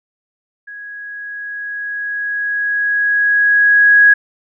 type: tone with level ramp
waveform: sine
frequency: 1660 Hz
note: G#6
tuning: 1 cent flat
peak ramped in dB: -29 to -4 dBFS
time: 0.67-4.14 s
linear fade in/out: 10 ms
effects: none